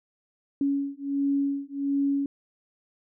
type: beating tone pair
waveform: sine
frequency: 278.8 / 280.2 Hz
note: C#4 / C#4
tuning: +10 / +19 cents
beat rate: 1.4 Hz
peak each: -27 dBFS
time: 0.61-2.26 s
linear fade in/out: 2 ms
effects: none